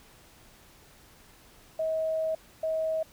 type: tone pair in turn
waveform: sine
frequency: 638 / 638 Hz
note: D#5 / D#5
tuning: +43 / +43 cents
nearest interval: unison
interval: 0 cents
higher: neither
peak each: -26 dBFS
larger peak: neither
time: 1.79-2.35 / 2.63-3.03 s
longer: first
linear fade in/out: 5 ms
effects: pink hiss -56 dBFS RMS until 3.12 s